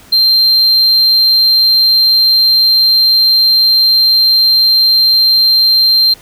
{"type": "tone", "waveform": "sine", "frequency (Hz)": 4158, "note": "C8", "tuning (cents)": -12, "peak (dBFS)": -3, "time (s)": [0.12, 6.14], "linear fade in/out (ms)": 10, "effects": ["tanh soft clip ceiling -5 dBFS", "pink hiss -40 dBFS RMS until 6.21 s"]}